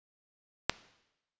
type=click; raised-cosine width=0.2 ms; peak=-6 dBFS; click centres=0.696 s; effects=noise-tail reverb RT60 0.9 s tail -18 dB re dry + resampled to 16000 Hz